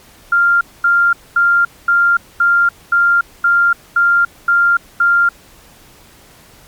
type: tone bursts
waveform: sine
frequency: 1394 Hz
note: F6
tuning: 4 cents flat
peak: -8 dBFS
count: 10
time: 0.32-5.29 s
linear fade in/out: 5 ms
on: 290 ms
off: 230 ms
effects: pink hiss -44 dBFS RMS until 6.67 s + MP3 96 kbps